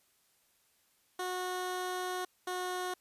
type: tone pair in turn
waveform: 15% pulse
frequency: 365.4 / 364.1 Hz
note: F#4 / F#4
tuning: -22 / -28 cents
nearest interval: unison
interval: 6 cents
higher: first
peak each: -28 dBFS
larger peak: neither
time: 1.19-2.25 / 2.47-2.94 s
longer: first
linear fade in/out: 5 ms
effects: white hiss -71 dBFS RMS until 3 s + resampled to 32000 Hz